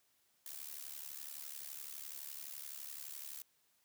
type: noise with amplitude modulation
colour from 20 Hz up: blue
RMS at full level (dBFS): -44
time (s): 0.46-3.42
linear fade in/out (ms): 2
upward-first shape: sine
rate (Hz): 71.8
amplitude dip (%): 85
effects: white hiss -75 dBFS RMS until 3.84 s + high-pass 60 Hz 12 dB/octave